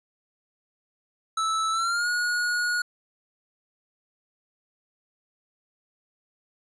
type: tone with pitch glide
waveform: square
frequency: 1312 to 1447.4 Hz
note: E6 to F#6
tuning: -9 to -39 cents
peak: -24 dBFS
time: 1.37-2.82 s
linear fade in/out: 5 ms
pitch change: +170 cents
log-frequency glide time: 1.71-2.08 s
effects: resampled to 22050 Hz